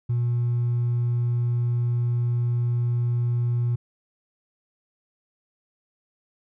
triangle tone with hard clipping, 120 Hz, B2, 49 cents flat, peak -20 dBFS, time 0.09-3.76 s, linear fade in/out 10 ms, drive 2 dB, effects none

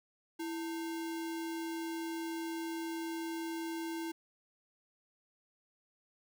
sine tone with sample-and-hold, 329.6 Hz, E4, in tune, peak -36 dBFS, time 0.39-4.12 s, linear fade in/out 10 ms, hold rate 1225 Hz, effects none

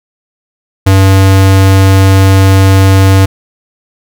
square tone, 96.3 Hz, G2, 30 cents flat, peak -3 dBFS, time 0.86-3.26 s, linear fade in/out 10 ms, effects none

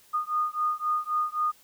sine beating tone pair, 1226 / 1229.8 Hz, D#6 / D#6, -26 / -21 cents, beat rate 3.8 Hz, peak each -28 dBFS, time 0.13-1.52 s, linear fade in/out 20 ms, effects white hiss -58 dBFS RMS until 1.63 s

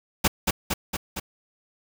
pink noise with echo, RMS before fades -19 dBFS, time 0.24-0.28 s, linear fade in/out 10 ms, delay 230 ms, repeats 4, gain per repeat -3 dB, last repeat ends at 1.2 s, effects none

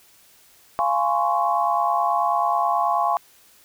sine chord, Db major seventh, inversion first, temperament just, 693 / 831.5 / 1039.4 / 1108.7 Hz, F5 / Ab5 / C6 / Db6, -14 / +2 / -12 / 0 cents, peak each -23 / -23 / -25 / -24 dBFS, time 0.79-3.17 s, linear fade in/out 0 ms, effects white hiss -54 dBFS RMS until 3.64 s

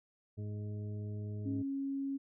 harmonic tone, 104.5 Hz, G#2, 11 cents sharp, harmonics 1 / 2 / 3 / 4 / 6, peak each -38 / -47 / -54 / -51 / -60 dBFS, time 0.37-1.63 s, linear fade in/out 20 ms
sine tone, 274.4 Hz, C#4, 17 cents flat, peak -34 dBFS, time 1.45-2.18 s, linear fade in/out 20 ms
effects none

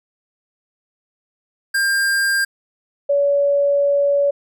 square / sine tone pair in turn, 1599 / 567.5 Hz, G6 / C#5, +34 / +41 cents, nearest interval octave + tritone, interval 1793 cents, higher first, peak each -16 / -13 dBFS, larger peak second, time 1.74-2.45 / 3.09-4.31 s, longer second, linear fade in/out 10 ms, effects none

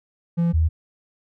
triangle / sine tone pair in turn, 169.8 / 80.13 Hz, F3 / E2, -48 / -49 cents, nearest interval octave + minor second, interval 1301 cents, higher first, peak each -15 dBFS, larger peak neither, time 0.37-0.53 / 0.53-0.69 s, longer neither, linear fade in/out 20 ms, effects none

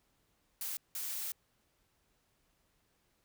blue noise bursts at uneven times, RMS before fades -39 dBFS, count 2, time 0.61-0.77 / 0.95-1.32 s, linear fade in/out 2 ms, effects pink hiss -75 dBFS RMS until 3.24 s

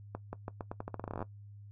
accelerating click train, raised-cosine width 1 ms, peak -24 dBFS, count 19, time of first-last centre 0.15-1.226 s, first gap 180 ms, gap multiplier 0.84, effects noise-tail reverb RT60 0.1 s tail -18 dB re dry + added 102 Hz sine -48 dBFS peak until 1.71 s

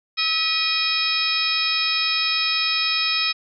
harmonic tone with a mistuned harmonic, 645 Hz, E5, 38 cents flat, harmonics 2 / 3 / 4 / 5 / 6 / 7 / 8, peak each -30 / -32 / -24 / -30 / -24 / -31 / -25 dBFS, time 0.17-3.33 s, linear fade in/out 20 ms, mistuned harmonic 4, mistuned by -73 cents, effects none

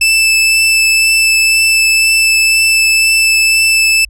sawtooth tone with vibrato, 2637 Hz, E7, in tune, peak -4 dBFS, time 0.01-4.05 s, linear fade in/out 5 ms, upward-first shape triangle, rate 2 Hz, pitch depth 9 cents each way, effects added 50 Hz sine -33 dBFS peak until 4.09 s + low-pass 12000 Hz 12 dB/octave

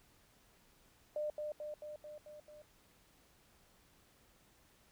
sine tone with echo, 601 Hz, D5, 40 cents sharp, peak -35 dBFS, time 1.16-1.3 s, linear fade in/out 2 ms, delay 220 ms, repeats 6, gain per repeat -3 dB, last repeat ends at 2.62 s, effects pink hiss -68 dBFS RMS until 4.91 s

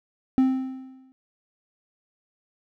triangle tone with exponential decay, 261.6 Hz, C4, in tune, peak -12 dBFS, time 0.38-1.12 s, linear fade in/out 0 ms, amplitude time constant 160 ms, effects none

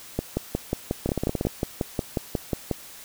two click trains, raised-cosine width 2 ms, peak -11 / -10 dBFS, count 8 / 15, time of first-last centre 1.06-1.469 / 0.19-2.713 s, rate 17.1 / 5.55 Hz, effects white hiss -44 dBFS RMS until 3.04 s

